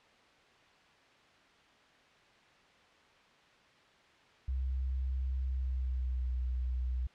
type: tone with pitch glide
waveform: sine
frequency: 65 to 62.46 Hz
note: C2 to B1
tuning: -11 to +20 cents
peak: -31 dBFS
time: 4.48-7.07 s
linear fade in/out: 5 ms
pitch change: -69 cents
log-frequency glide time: 5.46-6.29 s
effects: white hiss -62 dBFS RMS until 7.14 s + low-pass 3000 Hz 12 dB/octave